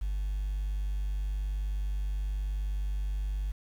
sine tone, 49.48 Hz, G1, 17 cents sharp, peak -27 dBFS, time 0.01-3.52 s, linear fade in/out 10 ms, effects tanh soft clip ceiling -27 dBFS + 9-bit

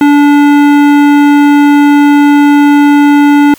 sine tone with hard clipping, 289.3 Hz, D4, 26 cents flat, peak -4 dBFS, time 0.01-3.54 s, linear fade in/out 2 ms, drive 15 dB, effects white hiss -37 dBFS RMS until 3.58 s

